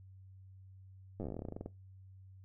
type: slowing click train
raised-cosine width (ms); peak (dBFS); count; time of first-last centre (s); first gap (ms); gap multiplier
2; -28; 20; 1.2-1.66; 9; 1.1
effects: noise-tail reverb RT60 0.2 s tail -18 dB re dry + added 95 Hz sine -53 dBFS peak until 2.44 s